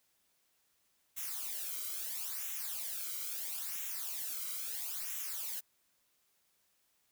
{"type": "noise with flanger", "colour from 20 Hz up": "blue", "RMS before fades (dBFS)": -40, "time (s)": [1.16, 5.61], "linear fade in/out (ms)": 20, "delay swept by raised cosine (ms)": [0.21, 1.15], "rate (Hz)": 0.75, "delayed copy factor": -0.75, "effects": ["white hiss -75 dBFS RMS until 7.11 s"]}